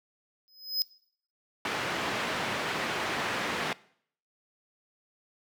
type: tone with exponential growth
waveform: square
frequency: 5060 Hz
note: D#8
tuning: 28 cents sharp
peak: -23 dBFS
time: 0.48-0.82 s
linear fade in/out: 0 ms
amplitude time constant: 72 ms
type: band-pass noise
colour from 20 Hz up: white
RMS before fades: -32 dBFS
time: 1.65-3.73 s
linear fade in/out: 2 ms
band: 120 to 2200 Hz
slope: 12 dB/octave
effects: noise-tail reverb RT60 0.6 s tail -21 dB re dry